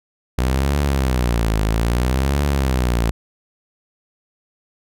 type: tone with vibrato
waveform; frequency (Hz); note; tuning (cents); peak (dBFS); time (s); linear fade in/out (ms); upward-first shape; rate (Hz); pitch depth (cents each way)
sawtooth; 61.74; B1; 0; -12; 0.38-3.11; 5; triangle; 0.61; 280
effects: none